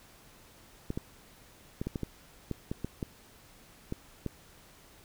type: clicks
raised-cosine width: 3 ms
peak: -20 dBFS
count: 12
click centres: 0.904 / 0.975 / 1.815 / 1.87 / 1.958 / 2.033 / 2.513 / 2.715 / 2.846 / 3.028 / 3.924 / 4.263 s
effects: pink hiss -57 dBFS RMS until 5.04 s